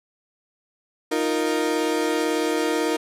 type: chord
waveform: 35% pulse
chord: Eb suspended second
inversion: none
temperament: equal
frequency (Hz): 311.1 / 349.2 / 466.2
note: Eb4 / F4 / Bb4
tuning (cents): 0 / 0 / 0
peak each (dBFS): -23 / -25 / -23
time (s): 1.11-2.97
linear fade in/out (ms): 10
effects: low-pass 12000 Hz 12 dB/octave